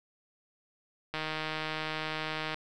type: click train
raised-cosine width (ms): 0.3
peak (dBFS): -18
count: 220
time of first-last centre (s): 1.14-2.544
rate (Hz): 156
effects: none